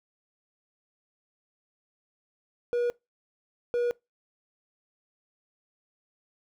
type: tone pair in turn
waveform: triangle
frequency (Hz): 481.4 / 481.4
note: B4 / B4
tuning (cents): -44 / -44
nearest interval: unison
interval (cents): 0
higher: neither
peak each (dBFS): -22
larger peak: neither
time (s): 2.73-2.9 / 3.74-3.91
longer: neither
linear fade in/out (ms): 0
effects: noise-tail reverb RT60 0.2 s tail -23 dB re dry